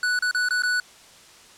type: tone with dropouts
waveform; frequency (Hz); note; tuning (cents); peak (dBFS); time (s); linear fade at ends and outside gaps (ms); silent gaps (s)
square; 1480; F#6; 0; -21; 0.03-0.8; 2; 0.19-0.223 / 0.312-0.347 / 0.487-0.507 / 0.622-0.634
effects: white hiss -49 dBFS RMS until 1.57 s + low-pass 8000 Hz 12 dB/octave